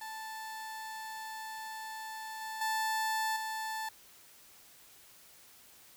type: tone with level steps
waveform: 30% pulse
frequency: 880 Hz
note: A5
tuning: in tune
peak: -38 / -36 / -28 / -33 dBFS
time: 0.01-3.89 s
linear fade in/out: 5 ms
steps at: 2.41 / 2.61 / 3.36 s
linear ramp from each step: 5 ms
effects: white hiss -58 dBFS RMS until 5.96 s